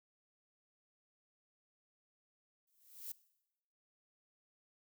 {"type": "noise with exponential growth", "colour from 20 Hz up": "violet", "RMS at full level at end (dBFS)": -42, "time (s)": [2.67, 3.12], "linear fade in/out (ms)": 5, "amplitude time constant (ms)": 97, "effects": ["noise-tail reverb RT60 0.9 s tail -20 dB re dry"]}